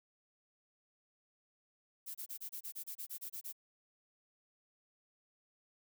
violet noise bursts, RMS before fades -44 dBFS, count 13, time 2.06-3.528 s, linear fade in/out 20 ms, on 88 ms, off 27 ms, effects none

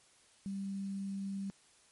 sine tone with quantisation, 196 Hz, G3, in tune, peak -36 dBFS, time 0.46-1.5 s, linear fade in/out 0 ms, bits 10, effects white hiss -65 dBFS RMS until 1.91 s + MP3 48 kbps

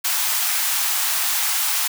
white high-pass noise, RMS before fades -21 dBFS, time 0.04-1.88 s, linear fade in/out 10 ms, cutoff 720 Hz, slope 48 dB/octave, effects none

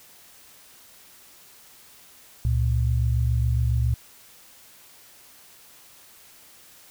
sine tone pair together, 69.3 / 116.55 Hz, C#2 / A#2, 0 / 0 cents, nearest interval major sixth, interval 900 cents, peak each -22 dBFS, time 2.45-3.94 s, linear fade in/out 0 ms, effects white hiss -51 dBFS RMS until 6.9 s

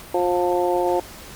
harmonic tone, 177.5 Hz, F3, 28 cents sharp, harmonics 2 / 3 / 4 / 5, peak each -21 / -23 / -24 / -25 dBFS, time 0.14-1 s, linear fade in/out 5 ms, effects pink hiss -40 dBFS RMS until 1.35 s + Opus 48 kbps

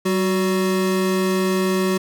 square tone pair together, 190.75 / 370 Hz, G3 / F#4, -47 / 0 cents, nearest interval major seventh, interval 1147 cents, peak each -21 dBFS, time 0.05-1.98 s, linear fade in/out 10 ms, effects none

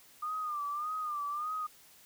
sine tone with vibrato, 1206 Hz, D6, 46 cents sharp, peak -33 dBFS, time 0.22-1.67 s, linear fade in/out 10 ms, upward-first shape sine, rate 1.7 Hz, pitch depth 79 cents each way, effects white hiss -59 dBFS RMS until 2.05 s

